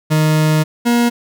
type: tone pair in turn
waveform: 40% pulse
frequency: 155.1 / 238.1 Hz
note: D#3 / A#3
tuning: -5 / +37 cents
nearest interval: perfect fifth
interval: 742 cents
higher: second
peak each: -10 dBFS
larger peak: neither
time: 0.1-0.64 / 0.85-1.1 s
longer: first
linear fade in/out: 20 ms
effects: none